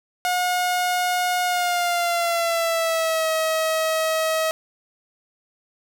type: tone with pitch glide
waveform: sawtooth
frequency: 721 to 638.6 Hz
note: F#5 to D#5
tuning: -45 to +45 cents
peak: -16 dBFS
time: 0.25-4.51 s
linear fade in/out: 0 ms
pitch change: -210 cents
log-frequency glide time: 1.44-3.29 s
effects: none